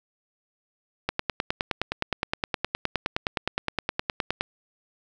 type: click train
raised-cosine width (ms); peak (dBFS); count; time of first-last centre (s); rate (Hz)
0.3; -8; 33; 1.09-4.41; 9.64
effects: none